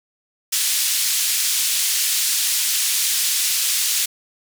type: band-pass noise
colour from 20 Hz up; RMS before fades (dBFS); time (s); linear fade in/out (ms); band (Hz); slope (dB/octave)
white; -20; 0.52-4.06; 10; 2900 to 11000; 12
effects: none